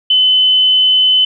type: tone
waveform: sine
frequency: 3030 Hz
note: F#7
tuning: 40 cents sharp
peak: -7 dBFS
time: 0.1-1.25 s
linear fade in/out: 5 ms
effects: none